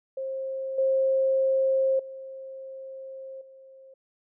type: tone with level steps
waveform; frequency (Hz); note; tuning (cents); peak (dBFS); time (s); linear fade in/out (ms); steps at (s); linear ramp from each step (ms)
sine; 532; C5; +29; -29 / -20 / -37 / -47; 0.17-3.94; 5; 0.78 / 1.99 / 3.41; 5
effects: none